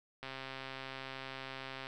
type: click train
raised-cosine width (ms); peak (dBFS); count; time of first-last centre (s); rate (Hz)
0.3; -27; 219; 0.23-1.869; 133
effects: none